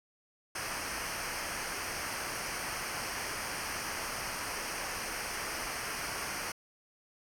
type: noise with comb filter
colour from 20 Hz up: pink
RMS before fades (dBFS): -37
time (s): 0.55-6.52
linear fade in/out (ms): 5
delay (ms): 0.27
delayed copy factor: -0.75
effects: low-pass 12000 Hz 12 dB/octave